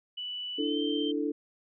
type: tone with pitch glide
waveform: sine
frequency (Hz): 2967 to 3127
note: F#7 to G7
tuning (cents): +4 to -5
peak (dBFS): -34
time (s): 0.17-1.12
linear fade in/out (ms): 10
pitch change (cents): +91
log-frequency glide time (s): 0.56-0.8
type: chord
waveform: sine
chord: D suspended second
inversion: none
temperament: just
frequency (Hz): 293.7 / 330.4 / 440.5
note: D4 / E4 / A4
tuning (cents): 0 / +4 / +2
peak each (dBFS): -30 / -34 / -33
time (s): 0.58-1.32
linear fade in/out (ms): 10
effects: none